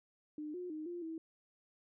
sine tone with pitch steps, 302.2 / 359.2 / 309.6 / 349 / 323.9 Hz, D4 / F4 / D#4 / F4 / E4, +50 / +49 / -9 / -1 / -30 cents, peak -40 dBFS, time 0.38-1.18 s, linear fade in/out 2 ms, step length 160 ms, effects none

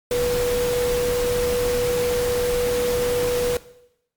sine tone in noise, 488.5 Hz, B4, 19 cents flat, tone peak -19 dBFS, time 0.11-3.57 s, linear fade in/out 2 ms, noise pink, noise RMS -28 dBFS, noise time 0.11-3.57 s, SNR +6 dB, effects noise-tail reverb RT60 0.8 s tail -17 dB re dry + MP3 96 kbps

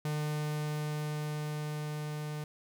45% pulse tone with level ramp, 150.7 Hz, D3, 45 cents sharp, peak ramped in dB -31 to -36 dBFS, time 0.05-2.44 s, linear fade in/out 2 ms, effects none

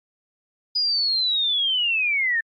sine linear sweep, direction down, 4968 to 1760 Hz, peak -19 dBFS, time 0.75-2.41 s, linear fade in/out 10 ms, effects AAC 64 kbps

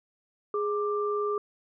sine tone pair together, 415.3 / 1182.1 Hz, G#4 / D6, 0 / +11 cents, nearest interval octave + tritone, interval 1811 cents, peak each -27 / -31 dBFS, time 0.54-1.38 s, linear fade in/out 2 ms, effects none

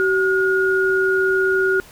sine tone pair together, 380.6 / 1435 Hz, F#4 / F6, +49 / +47 cents, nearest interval octave + major seventh, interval 2298 cents, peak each -17 / -18 dBFS, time 0-1.8 s, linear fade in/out 0 ms, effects pink hiss -44 dBFS RMS until 1.91 s

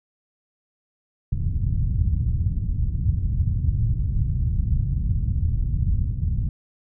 white low-pass noise, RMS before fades -22 dBFS, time 1.32-6.49 s, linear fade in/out 2 ms, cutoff 120 Hz, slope 24 dB/octave, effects none

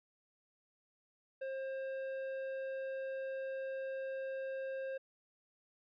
sine tone with tanh clipping, 533 Hz, C5, 32 cents sharp, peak -40 dBFS, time 1.41-4.98 s, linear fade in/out 10 ms, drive 12 dB, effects low-pass 3000 Hz 12 dB/octave

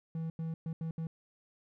triangle tone bursts at uneven times, 162.5 Hz, E3, 24 cents flat, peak -32 dBFS, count 5, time 0.15-0.3 / 0.39-0.54 / 0.66-0.73 / 0.81-0.91 / 0.98-1.07 s, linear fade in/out 2 ms, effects none

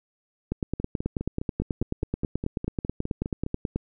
two click trains, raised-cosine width 3 ms, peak -17 / -13 dBFS, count 14 / 31, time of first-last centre 0.8-3.464 / 0.52-3.76 s, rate 4.88 / 9.26 Hz, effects none

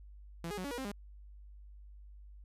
sawtooth tone with pitch steps, 168 / 413.9 / 183.8 / 283.1 / 481.6 / 264.6 / 202.6 Hz, E3 / G#4 / F#3 / C#4 / B4 / C4 / G#3, +33 / -6 / -11 / +37 / -44 / +20 / -43 cents, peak -34 dBFS, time 0.44-0.916 s, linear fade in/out 2 ms, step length 68 ms, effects added 50 Hz sine -50 dBFS peak until 2.44 s + resampled to 32000 Hz

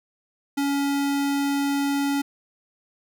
square tone, 281 Hz, C#4, 24 cents sharp, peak -22 dBFS, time 0.57-2.22 s, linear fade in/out 10 ms, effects none

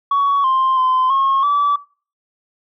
sine tone with pitch steps, 1122 / 1050 / 1030 / 1084 / 1153 Hz, C#6 / C6 / C6 / C#6 / D6, +21 / +6 / -28 / -39 / -32 cents, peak -11 dBFS, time 0.11-1.76 s, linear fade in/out 5 ms, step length 330 ms, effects noise-tail reverb RT60 0.4 s tail -22 dB re dry + tanh soft clip ceiling -10 dBFS

